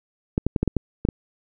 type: clicks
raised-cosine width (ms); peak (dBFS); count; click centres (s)
3; -7; 8; 0.379 / 0.466 / 0.562 / 0.63 / 0.677 / 0.767 / 1.051 / 1.088
effects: none